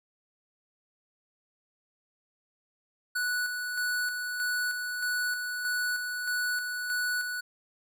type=tone with tremolo; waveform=square; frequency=1477 Hz; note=F#6; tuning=3 cents flat; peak=-28 dBFS; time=3.15-7.41 s; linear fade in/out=10 ms; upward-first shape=square; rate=1.6 Hz; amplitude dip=40%; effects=none